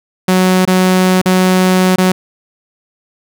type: tone with dropouts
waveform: sawtooth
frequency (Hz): 185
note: F#3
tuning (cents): 0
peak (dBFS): -4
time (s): 0.28-2.12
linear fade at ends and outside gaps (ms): 5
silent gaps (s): 0.652-0.675 / 1.216-1.257 / 1.96-1.981
effects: none